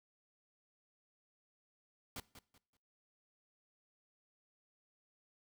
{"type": "noise with echo", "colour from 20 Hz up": "pink", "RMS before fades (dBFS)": -45, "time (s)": [2.16, 2.2], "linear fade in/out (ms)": 2, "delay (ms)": 190, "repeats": 3, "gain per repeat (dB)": -11, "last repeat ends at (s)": 2.77, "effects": ["noise-tail reverb RT60 0.5 s tail -21 dB re dry"]}